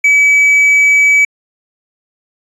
triangle tone, 2287 Hz, D7, 47 cents flat, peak -4 dBFS, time 0.04-1.25 s, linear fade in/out 5 ms, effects resampled to 24000 Hz

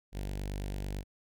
sawtooth tone with notch filter, 49 Hz, G1, in tune, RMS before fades -37 dBFS, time 0.12-1.04 s, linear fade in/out 50 ms, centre 1200 Hz, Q 1.3, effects none

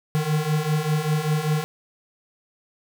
square beating tone pair, 150 / 155.1 Hz, D3 / D#3, +37 / -5 cents, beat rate 5.1 Hz, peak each -26 / -23 dBFS, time 0.15-1.64 s, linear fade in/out 0 ms, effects none

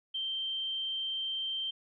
sine tone, 3136 Hz, G7, in tune, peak -32 dBFS, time 0.14-1.71 s, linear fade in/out 10 ms, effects none

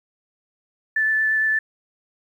sine tone with vibrato, 1752 Hz, A6, 8 cents flat, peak -17 dBFS, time 0.96-1.59 s, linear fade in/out 5 ms, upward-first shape triangle, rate 8.7 Hz, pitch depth 12 cents each way, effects 9-bit

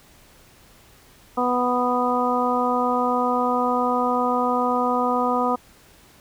harmonic tone, 247.4 Hz, B3, 3 cents sharp, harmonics 1 / 2 / 3 / 4 / 5, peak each -25 / -25 / -25 / -25 / -25 dBFS, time 1.37-5.56 s, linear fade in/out 10 ms, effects pink hiss -52 dBFS RMS until 6.2 s

